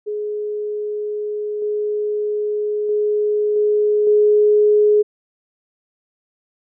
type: tone with level steps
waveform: sine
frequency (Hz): 419.7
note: G#4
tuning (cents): +18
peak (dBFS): -21 / -18 / -15 / -13 / -10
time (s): 0.06-5.03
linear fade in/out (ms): 20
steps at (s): 1.62 / 2.89 / 3.56 / 4.07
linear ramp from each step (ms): 2
effects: none